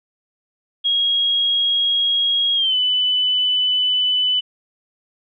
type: tone with pitch glide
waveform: sine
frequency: 3287 to 2997 Hz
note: G#7 to F#7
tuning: -19 to +22 cents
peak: -15 dBFS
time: 0.84-4.41 s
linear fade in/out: 20 ms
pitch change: -159 cents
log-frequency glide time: 2.55-2.76 s
effects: none